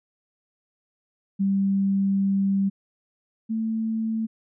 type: tone pair in turn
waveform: sine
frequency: 196 / 222.4 Hz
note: G3 / A3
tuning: 0 / +19 cents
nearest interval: major second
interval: 219 cents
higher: second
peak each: -19 / -23 dBFS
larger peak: first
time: 1.39-2.7 / 3.49-4.27 s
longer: first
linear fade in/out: 20 ms
effects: none